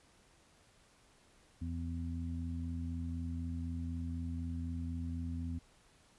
harmonic tone, 84 Hz, E2, 33 cents sharp, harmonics 1 / 2 / 3, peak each -38 / -46 / -42 dBFS, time 1.61-5.59 s, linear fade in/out 10 ms, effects pink hiss -66 dBFS RMS until 6.18 s + resampled to 24000 Hz

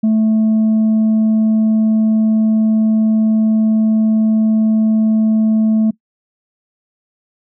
sine tone, 218.9 Hz, A3, 9 cents flat, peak -7 dBFS, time 0.03-5.91 s, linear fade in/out 10 ms, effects noise-tail reverb RT60 0.1 s tail -21 dB re dry + tanh soft clip ceiling -9 dBFS

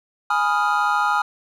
triangle chord, F half-diminished seventh, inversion first, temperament equal, 830.6 / 987.8 / 1244.5 / 1396.9 Hz, Ab5 / Cb6 / Eb6 / F6, 0 / 0 / 0 / 0 cents, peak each -20 / -24 / -20 / -21 dBFS, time 0.3-1.22 s, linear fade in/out 5 ms, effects none

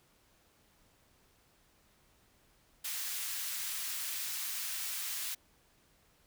white high-pass noise, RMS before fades -38 dBFS, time 2.84-5.35 s, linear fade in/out 10 ms, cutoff 1500 Hz, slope 12 dB/octave, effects pink hiss -68 dBFS RMS until 6.26 s

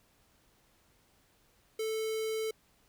square tone with notch filter, 440 Hz, A4, in tune, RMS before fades -34 dBFS, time 1.79-2.51 s, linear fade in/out 5 ms, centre 1200 Hz, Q 1.8, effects pink hiss -68 dBFS RMS until 2.88 s

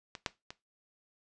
clicks, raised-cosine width 0.2 ms, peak -24 / -13 / -25 dBFS, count 3, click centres 0.152 / 0.262 / 0.505 s, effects noise-tail reverb RT60 0.2 s tail -17 dB re dry + resampled to 22050 Hz

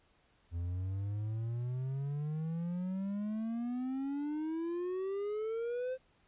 triangle exponential sweep, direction up, 83.6 to 523.3 Hz, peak -32 dBFS, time 0.51-5.98 s, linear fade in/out 50 ms, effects pink hiss -70 dBFS RMS until 6.27 s + resampled to 8000 Hz

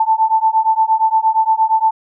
sine beating tone pair, 880 / 888.6 Hz, A5 / A5, 0 / +17 cents, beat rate 8.6 Hz, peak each -14 dBFS, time 0-1.91 s, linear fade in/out 5 ms, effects none

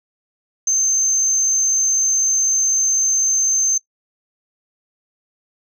sine tone, 6272 Hz, G8, in tune, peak -13 dBFS, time 0.67-3.78 s, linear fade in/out 5 ms, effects noise-tail reverb RT60 0.1 s tail -21 dB re dry + tanh soft clip ceiling -10 dBFS

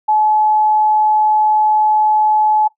sine tone, 856 Hz, A5, 48 cents flat, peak -10 dBFS, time 0.08-2.68 s, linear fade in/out 10 ms, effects noise-tail reverb RT60 0.1 s tail -17 dB re dry

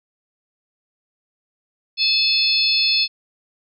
harmonic tone with a mistuned harmonic, 864 Hz, A5, 32 cents flat, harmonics 3 / 4 / 5 / 6, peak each -23 / -23 / -18 / -21 dBFS, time 1.97-3.08 s, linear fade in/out 50 ms, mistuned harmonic 4, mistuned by +19 cents, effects none

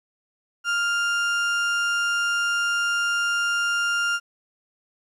35% pulse tone, 1400 Hz, F6, 4 cents sharp, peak -19 dBFS, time 0.64-4.2 s, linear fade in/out 50 ms, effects low-pass 7000 Hz 12 dB/octave + 10-bit

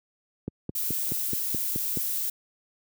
click train, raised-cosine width 3 ms, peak -17 dBFS, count 8, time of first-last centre 0.48-1.973 s, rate 4.69 Hz
violet noise, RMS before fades -29 dBFS, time 0.75-2.3 s, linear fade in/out 5 ms
effects high-pass 100 Hz 12 dB/octave

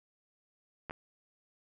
clicks, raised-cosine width 0.5 ms, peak -25 dBFS, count 2, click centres 0.897 / 0.909 s, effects none

